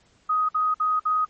sine tone bursts, 1253 Hz, D#6, 12 cents sharp, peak -19 dBFS, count 4, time 0.29-1.252 s, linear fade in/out 10 ms, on 200 ms, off 54 ms, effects pink hiss -61 dBFS RMS until 1.29 s + MP3 32 kbps

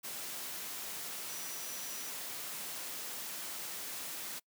sine tone in noise, 5870 Hz, F#8, 15 cents flat, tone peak -48 dBFS, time 1.28-2.11 s, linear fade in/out 20 ms, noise white, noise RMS -42 dBFS, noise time 0.03-4.4 s, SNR -9 dB, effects noise-tail reverb RT60 0.1 s tail -25 dB re dry + high-pass 150 Hz 12 dB/octave

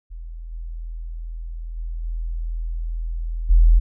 sine tone with level steps, 41.2 Hz, E1, in tune, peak -31 / -28 / -25 / -23 / -9 dBFS, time 0.1-3.8 s, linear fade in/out 20 ms, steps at 0.51 / 1.76 / 2.03 / 3.49 s, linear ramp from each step 20 ms, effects none

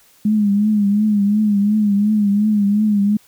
sine tone with vibrato, 207.4 Hz, G#3, 2 cents flat, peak -12 dBFS, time 0.25-3.17 s, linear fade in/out 5 ms, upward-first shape triangle, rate 2.8 Hz, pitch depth 79 cents each way, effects white hiss -52 dBFS RMS until 3.27 s

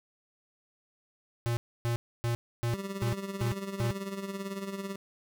square tone bursts, 118 Hz, A#2, 22 cents sharp, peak -28 dBFS, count 7, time 1.46-3.91 s, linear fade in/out 0 ms, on 110 ms, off 280 ms
25% pulse tone with tremolo, 196 Hz, G3, in tune, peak -29 dBFS, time 2.73-4.96 s, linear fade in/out 5 ms, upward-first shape sine, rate 18 Hz, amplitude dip 60%
effects none

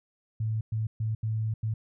sine tone bursts at uneven times, 110 Hz, A2, in tune, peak -26 dBFS, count 5, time 0.4-0.61 / 0.72-0.87 / 1-1.15 / 1.23-1.54 / 1.63-1.74 s, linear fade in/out 5 ms, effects none

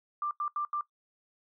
sine tone bursts at uneven times, 1184 Hz, D6, 14 cents sharp, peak -29 dBFS, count 4, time 0.22-0.31 / 0.4-0.48 / 0.56-0.65 / 0.73-0.81 s, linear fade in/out 2 ms, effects noise-tail reverb RT60 0.1 s tail -18 dB re dry

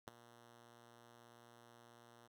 5% pulse tone with ADSR envelope, 118.4 Hz, A#2, 27 cents sharp, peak -34 dBFS, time 0.07-2.28 s, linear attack 9 ms, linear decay 12 ms, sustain -16 dB, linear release 18 ms, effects none

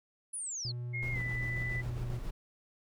sine linear sweep, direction down, 10220 to 4042 Hz, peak -36 dBFS, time 0.33-0.72 s, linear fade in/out 10 ms
triangle tone, 121.4 Hz, B2, 29 cents flat, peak -34 dBFS, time 0.65-2.19 s, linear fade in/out 0 ms
sine tone with pitch glide, 2146 to 1990.8 Hz, C7 to B6, +43 to +13 cents, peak -35 dBFS, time 0.93-1.82 s, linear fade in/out 20 ms, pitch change -130 cents, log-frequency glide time 1.12-1.2 s
brown noise with tremolo, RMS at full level -39 dBFS, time 1.02-2.31 s, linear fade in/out 10 ms, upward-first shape square, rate 7.4 Hz, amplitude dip 30%
effects none

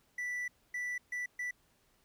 triangle tone bursts at uneven times, 1970 Hz, B6, 5 cents flat, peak -33 dBFS, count 4, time 0.18-0.48 / 0.74-0.98 / 1.12-1.26 / 1.39-1.51 s, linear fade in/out 5 ms, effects pink hiss -71 dBFS RMS until 2.04 s

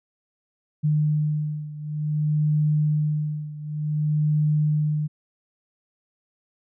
sine beating tone pair, 151.1 / 151.65 Hz, D3 / D#3, +50 / -44 cents, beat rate 0.55 Hz, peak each -22 / -25 dBFS, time 0.83-5.08 s, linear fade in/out 20 ms, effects none

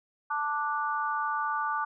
harmonic tone, 294 Hz, D4, 2 cents sharp, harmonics 3 / 4 / 5, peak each -32 / -30 / -34 dBFS, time 0.3-1.85 s, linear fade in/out 10 ms, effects none

